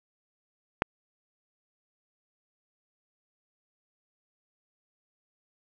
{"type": "click", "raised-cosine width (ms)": 0.5, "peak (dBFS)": -7, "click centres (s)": 0.821, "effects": []}